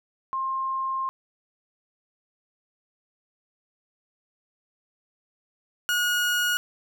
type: tone pair in turn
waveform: sine / 30% pulse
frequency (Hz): 1061 / 1445.7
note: C6 / F#6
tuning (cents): +24 / -41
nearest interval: perfect fourth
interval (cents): 535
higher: second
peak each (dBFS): -25 / -19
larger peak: second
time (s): 0.33-1.09 / 5.89-6.57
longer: first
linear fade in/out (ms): 0
effects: none